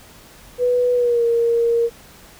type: tone with pitch glide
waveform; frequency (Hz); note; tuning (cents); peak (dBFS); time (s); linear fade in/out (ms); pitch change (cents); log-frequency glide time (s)
sine; 492.6 to 466.8; B4 to A#4; -5 to +2; -14; 0.58-1.9; 50; -93; 0.94-1.24
effects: pink hiss -45 dBFS RMS until 2.39 s